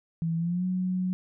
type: tone with pitch glide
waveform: sine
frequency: 164.81 to 183.93 Hz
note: E3 to F#3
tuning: 0 to -10 cents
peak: -25 dBFS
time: 0.22-1.13 s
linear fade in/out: 0 ms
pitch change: +190 cents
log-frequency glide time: 0.37-0.65 s
effects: none